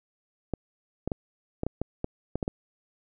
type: clicks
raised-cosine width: 2 ms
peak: -15 dBFS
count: 10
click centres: 0.537 / 1.076 / 1.118 / 1.634 / 1.666 / 1.816 / 2.044 / 2.356 / 2.428 / 2.479 s
effects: none